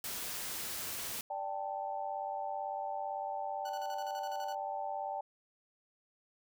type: noise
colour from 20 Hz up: white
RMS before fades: -40 dBFS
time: 0.04-1.21 s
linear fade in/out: 2 ms
type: chord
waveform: sine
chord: D suspended fourth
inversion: none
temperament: just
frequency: 587.3 / 783.1 / 881 Hz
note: D5 / G5 / A5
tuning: 0 / -2 / +2 cents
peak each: -42 / -38 / -41 dBFS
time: 1.3-5.21 s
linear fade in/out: 5 ms
type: tone with tremolo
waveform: 15% pulse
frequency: 1480 Hz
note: F#6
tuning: in tune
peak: -40 dBFS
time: 3.65-4.55 s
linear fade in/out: 5 ms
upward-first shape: square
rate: 12 Hz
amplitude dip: 70%
effects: none